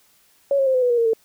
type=tone with pitch steps; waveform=sine; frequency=558 / 540.9 / 524.3 / 508.2 / 492.5 / 477.4 / 462.8 / 448.5 Hz; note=C#5 / C#5 / C5 / B4 / B4 / A#4 / A#4 / A4; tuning=+11 / -43 / +3 / +49 / -5 / +41 / -13 / +33 cents; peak=-15 dBFS; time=0.51-1.134 s; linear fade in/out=2 ms; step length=78 ms; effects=white hiss -58 dBFS RMS until 1.24 s